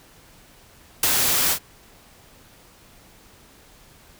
white noise with ADSR envelope, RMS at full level -17 dBFS, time 1.03-1.59 s, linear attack 3 ms, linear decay 32 ms, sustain -3 dB, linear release 78 ms, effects pink hiss -51 dBFS RMS until 4.19 s

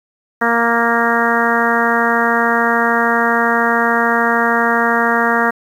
harmonic tone, 233.1 Hz, A#3, in tune, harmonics 1 / 2 / 3 / 4 / 5 / 6 / 7 / 8, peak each -20 / -20 / -20 / -20 / -20 / -20 / -20 / -20 dBFS, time 0.41-5.51 s, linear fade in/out 10 ms, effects 7-bit

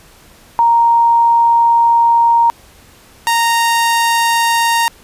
sine / sawtooth tone pair in turn, 932.3 / 927.8 Hz, A#5 / A#5, 0 / -8 cents, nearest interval unison, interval 8 cents, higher first, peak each -7 dBFS, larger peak neither, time 0.59-2.5 / 3.27-4.88 s, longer first, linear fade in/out 0 ms, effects pink hiss -44 dBFS RMS until 5.03 s + resampled to 32000 Hz

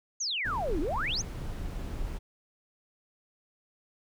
sine exponential two-way sweep, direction down then up, 6820 to 279 to 6820 Hz, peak -29 dBFS, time 0.2-1.22 s, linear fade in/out 10 ms, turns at 0.8 s
brown noise, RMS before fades -35 dBFS, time 0.44-2.19 s, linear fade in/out 20 ms
effects none

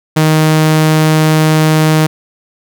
sawtooth tone, 156.3 Hz, D#3, 8 cents sharp, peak -3 dBFS, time 0.16-2.07 s, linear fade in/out 10 ms, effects none

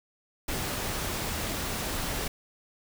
pink noise, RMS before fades -32 dBFS, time 0.48-2.28 s, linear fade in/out 5 ms, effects none

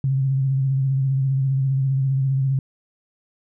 sine tone with vibrato, 134.5 Hz, C3, 48 cents sharp, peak -17 dBFS, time 0.04-2.59 s, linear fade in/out 2 ms, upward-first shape sine, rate 15 Hz, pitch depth 37 cents each way, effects none

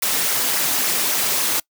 white noise with flanger, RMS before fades -20 dBFS, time 0.02-1.6 s, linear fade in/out 5 ms, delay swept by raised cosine 0.24 to 5.64 ms, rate 3.6 Hz, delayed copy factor -0.5, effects noise-tail reverb RT60 0.1 s tail -25 dB re dry + high-pass 150 Hz 12 dB/octave

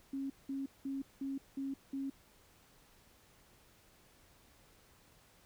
sine tone bursts, 272.4 Hz, C#4, 30 cents flat, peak -36 dBFS, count 6, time 0.13-2.1 s, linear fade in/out 5 ms, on 170 ms, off 190 ms, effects pink hiss -65 dBFS RMS until 5.45 s

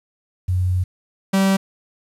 sine / 45% pulse tone pair in turn, 91.3 / 193.46 Hz, F#2 / G3, -23 / -23 cents, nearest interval octave + minor second, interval 1300 cents, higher second, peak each -16 / -14 dBFS, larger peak second, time 0.48-0.84 / 1.33-1.57 s, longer first, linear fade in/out 10 ms, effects resampled to 32000 Hz + 8-bit

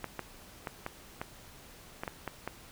clicks, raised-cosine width 0.5 ms, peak -20 dBFS, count 9, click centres 0.043 / 0.193 / 0.672 / 0.864 / 1.215 / 2.035 / 2.078 / 2.277 / 2.476 s, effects pink hiss -53 dBFS RMS until 2.71 s

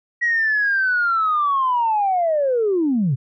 sine linear sweep, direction down, 1920 to 116.54 Hz, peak -15 dBFS, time 0.21-3.16 s, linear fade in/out 20 ms, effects tanh soft clip ceiling -11 dBFS

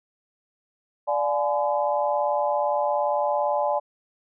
sine chord, D diminished seventh, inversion none, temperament just, 587.3 / 704.8 / 845.8 / 1014.9 Hz, D5 / F5 / Ab5 / Cb6, 0 / +16 / +31 / +47 cents, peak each -24 / -30 / -25 / -30 dBFS, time 1.07-3.8 s, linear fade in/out 20 ms, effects none

